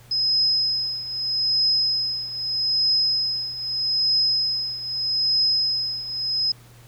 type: tone with tremolo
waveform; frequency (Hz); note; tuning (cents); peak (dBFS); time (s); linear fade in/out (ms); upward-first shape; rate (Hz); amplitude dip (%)
sine; 5090; D#8; +39; -16; 0.11-6.52; 5; triangle; 0.8; 80
effects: added 119 Hz sine -47 dBFS peak until 6.87 s + pink hiss -52 dBFS RMS until 6.87 s